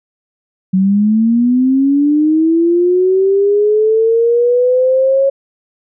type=linear sweep; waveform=sine; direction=up; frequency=185 to 550 Hz; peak=-8 dBFS; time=0.73-5.3 s; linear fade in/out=10 ms; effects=none